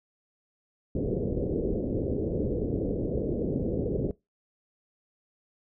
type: low-pass noise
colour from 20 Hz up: white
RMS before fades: -29 dBFS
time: 0.95-4.11 s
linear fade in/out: 2 ms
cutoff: 510 Hz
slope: 48 dB/octave
effects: noise-tail reverb RT60 0.2 s tail -21 dB re dry